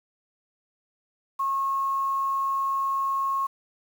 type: tone with quantisation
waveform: sine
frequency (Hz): 1088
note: C#6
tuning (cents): -33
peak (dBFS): -23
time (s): 1.39-3.47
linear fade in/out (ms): 10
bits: 8
effects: none